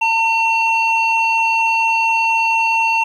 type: tone pair together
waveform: sine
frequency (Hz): 904.9 / 2719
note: A5 / F7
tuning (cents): +48 / -47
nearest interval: octave + perfect fifth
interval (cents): 1905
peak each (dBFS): -14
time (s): 0.01-3.04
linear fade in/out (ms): 10
effects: tanh soft clip ceiling -9 dBFS + 8-bit